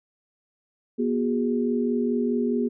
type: tone cluster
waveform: sine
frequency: 241 / 366.3 / 411.1 Hz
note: B3 / F#4 / G#4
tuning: -42 / -17 / -18 cents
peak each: -23 / -30 / -27 dBFS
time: 0.98-2.69 s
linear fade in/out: 20 ms
effects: none